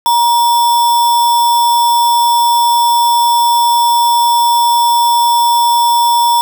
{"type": "tone with sample-and-hold", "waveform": "sine", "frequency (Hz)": 948, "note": "A#5", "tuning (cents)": 29, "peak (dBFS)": -7, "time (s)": [0.06, 6.41], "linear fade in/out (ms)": 0, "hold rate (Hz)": 4410, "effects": []}